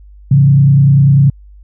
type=tone with frequency modulation; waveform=sine; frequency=138.59 Hz; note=C#3; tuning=in tune; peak=-4 dBFS; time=0.31-1.3 s; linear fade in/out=5 ms; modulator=30.1 Hz; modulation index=0.6; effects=added 50 Hz sine -35 dBFS peak until 1.63 s